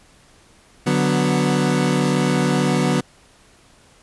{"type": "chord", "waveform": "30% pulse", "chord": "B minor", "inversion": "first", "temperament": "equal", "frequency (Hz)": [146.83, 185, 246.9], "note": ["D3", "F#3", "B3"], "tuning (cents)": [0, 0, 0], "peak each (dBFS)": -18, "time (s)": [0.86, 3.01], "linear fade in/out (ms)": 10, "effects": ["pink hiss -52 dBFS RMS until 4.02 s", "resampled to 24000 Hz"]}